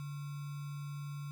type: tone with sample-and-hold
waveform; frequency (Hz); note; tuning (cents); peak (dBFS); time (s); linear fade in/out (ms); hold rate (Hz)
sine; 144.1; D3; -33; -39; 0-1.31; 0; 1225
effects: none